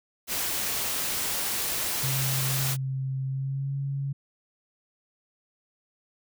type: noise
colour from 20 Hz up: white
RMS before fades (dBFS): -29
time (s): 0.27-2.77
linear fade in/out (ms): 50
type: tone with pitch glide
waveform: sine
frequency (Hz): 133.1 to 138.43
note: C3 to C#3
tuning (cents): +30 to -2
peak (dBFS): -27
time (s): 2.03-4.13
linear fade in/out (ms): 10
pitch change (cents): +68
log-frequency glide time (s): 3.26-3.74
effects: none